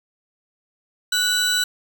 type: tone pair together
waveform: 35% pulse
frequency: 1480 / 3951 Hz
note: F#6 / B7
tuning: 0 / 0 cents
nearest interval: octave + perfect fourth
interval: 1700 cents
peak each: -20 / -18 dBFS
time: 1.12-1.64 s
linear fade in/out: 5 ms
effects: none